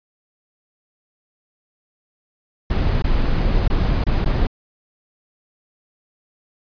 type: noise with dropouts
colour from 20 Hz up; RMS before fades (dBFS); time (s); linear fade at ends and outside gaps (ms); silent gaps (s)
brown; -17; 2.7-4.47; 5; 3.022-3.041 / 3.679-3.7 / 4.04-4.066 / 4.247-4.258
effects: resampled to 11025 Hz